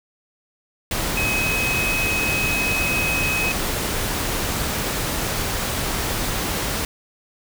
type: tone in noise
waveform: sine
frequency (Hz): 2539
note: D#7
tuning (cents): +34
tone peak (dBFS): -21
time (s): 1.17-3.52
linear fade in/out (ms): 2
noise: pink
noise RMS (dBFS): -24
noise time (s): 0.91-6.85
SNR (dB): 0
effects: none